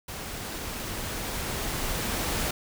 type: noise with level ramp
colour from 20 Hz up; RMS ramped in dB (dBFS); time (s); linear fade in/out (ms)
pink; -37 to -28; 0.08-2.51; 5
effects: none